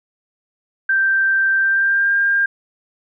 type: tone with pitch glide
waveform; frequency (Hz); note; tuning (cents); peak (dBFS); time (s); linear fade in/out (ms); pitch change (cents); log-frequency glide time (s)
sine; 1568 to 1602.8; G6 to G6; 0 to +38; -13; 0.89-2.46; 5; +38; 1.59-2.13
effects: none